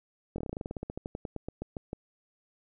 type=slowing click train; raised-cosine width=2 ms; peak=-22 dBFS; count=23; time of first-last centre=0.36-1.931 s; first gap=22 ms; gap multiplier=1.1; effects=none